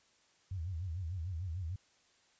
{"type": "tone with vibrato", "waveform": "sine", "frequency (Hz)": 87.31, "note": "F2", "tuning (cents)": 0, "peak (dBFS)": -36, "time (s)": [0.51, 1.76], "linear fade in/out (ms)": 5, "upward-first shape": "sine", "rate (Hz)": 6.7, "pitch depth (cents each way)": 180, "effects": ["white hiss -69 dBFS RMS until 2.39 s", "resampled to 16000 Hz"]}